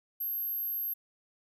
sine tone, 12544 Hz, G9, in tune, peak -31 dBFS, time 0.2-0.94 s, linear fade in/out 10 ms, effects none

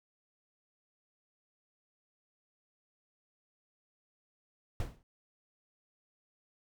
brown noise with exponential decay, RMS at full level -32 dBFS, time 4.8-5.03 s, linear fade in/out 1 ms, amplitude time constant 50 ms, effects none

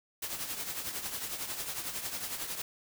white noise with tremolo, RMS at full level -35 dBFS, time 0.22-2.62 s, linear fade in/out 5 ms, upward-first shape triangle, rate 11 Hz, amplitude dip 65%, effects none

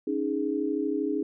sine chord, C# suspended second, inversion none, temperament equal with one note detuned, 278.3 / 311.1 / 415.3 Hz, C#4 / D#4 / G#4, +7 / 0 / 0 cents, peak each -30 / -29 / -30 dBFS, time 0.07-1.23 s, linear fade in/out 5 ms, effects none

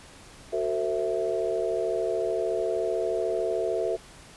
sine chord, F# half-diminished seventh, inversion none, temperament equal with one note detuned, 370 / 449.8 / 523.3 / 659.3 Hz, F#4 / A4 / C5 / E5, 0 / +38 / 0 / 0 cents, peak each -30 / -29 / -34 / -29 dBFS, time 0.52-3.97 s, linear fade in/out 20 ms, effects pink hiss -49 dBFS RMS until 4.36 s + resampled to 24000 Hz

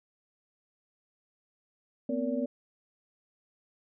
sine tone cluster, 236.9 / 257.2 / 466 / 575 Hz, A#3 / C4 / A#4 / D5, +28 / -30 / -1 / -37 cents, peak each -34 / -31 / -38 / -34 dBFS, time 2.09-2.46 s, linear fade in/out 5 ms, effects none

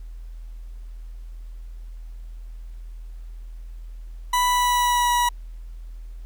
40% pulse tone with pitch glide, 987.8 to 969.7 Hz, B5 to B5, 0 to -32 cents, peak -17 dBFS, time 4.33-5.29 s, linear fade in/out 5 ms, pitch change -32 cents, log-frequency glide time 4.47-5.11 s, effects added 41 Hz sine -34 dBFS peak until 6.25 s + pink hiss -62 dBFS RMS until 6.25 s

